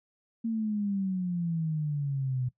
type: exponential sweep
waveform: sine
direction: down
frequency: 230 to 124.4 Hz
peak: -27 dBFS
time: 0.44-2.49 s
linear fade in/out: 10 ms
effects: noise-tail reverb RT60 0.1 s tail -18 dB re dry